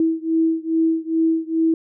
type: beating tone pair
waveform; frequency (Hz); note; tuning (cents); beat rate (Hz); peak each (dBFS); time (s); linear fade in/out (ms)
sine; 323.8 / 326.2; E4 / E4; -31 / -18; 2.4; -19 / -20; 0-1.74; 2
effects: none